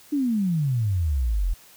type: exponential sweep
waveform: sine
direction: down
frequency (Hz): 302.5 to 40.34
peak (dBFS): -20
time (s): 0.12-1.54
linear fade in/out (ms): 10
effects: white hiss -51 dBFS RMS until 1.76 s